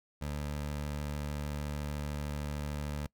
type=tone; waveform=20% pulse; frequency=73.42 Hz; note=D2; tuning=in tune; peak=-30 dBFS; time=0.21-3.07 s; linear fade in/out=10 ms; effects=noise-tail reverb RT60 0.1 s tail -23 dB re dry